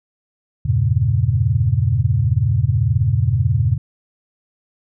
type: chord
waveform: sine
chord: E diminished seventh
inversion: none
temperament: equal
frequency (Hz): 82.41 / 98 / 116.54 / 138.59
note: E2 / G2 / Bb2 / Db3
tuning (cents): 0 / 0 / 0 / 0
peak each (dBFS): -22 / -19 / -17 / -20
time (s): 0.65-3.78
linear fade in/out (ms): 10
effects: none